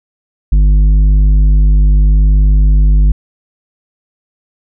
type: tone with tanh clipping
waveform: sine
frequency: 50.4 Hz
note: G1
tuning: 49 cents sharp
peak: -6 dBFS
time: 0.52-3.12 s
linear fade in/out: 5 ms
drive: 8 dB
effects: none

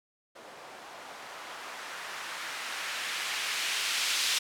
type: noise with low-pass filter sweep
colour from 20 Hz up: violet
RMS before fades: -35 dBFS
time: 0.35-4.39 s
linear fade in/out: 10 ms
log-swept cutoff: 620 to 3400 Hz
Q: 0.95
effects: none

